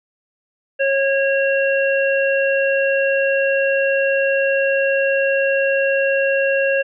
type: harmonic tone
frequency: 547 Hz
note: C#5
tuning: 23 cents flat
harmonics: 1 / 3 / 5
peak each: -16 / -21 / -23 dBFS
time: 0.79-6.83 s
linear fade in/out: 20 ms
effects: none